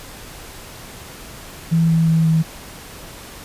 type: tone with pitch steps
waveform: sine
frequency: 164.81 / 163.48 / 162.17 / 160.86 Hz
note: E3 / E3 / E3 / E3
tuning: 0 / -14 / -28 / -42 cents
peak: -12 dBFS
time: 1.71-2.43 s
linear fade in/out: 20 ms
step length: 180 ms
effects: pink hiss -37 dBFS RMS until 3.44 s + resampled to 32000 Hz